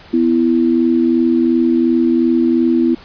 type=tone pair together; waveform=sine; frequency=249.8 / 332.6 Hz; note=B3 / E4; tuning=+20 / +16 cents; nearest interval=perfect fourth; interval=496 cents; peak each=-13 dBFS; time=0.13-2.95 s; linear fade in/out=10 ms; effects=pink hiss -40 dBFS RMS until 3.04 s + resampled to 11025 Hz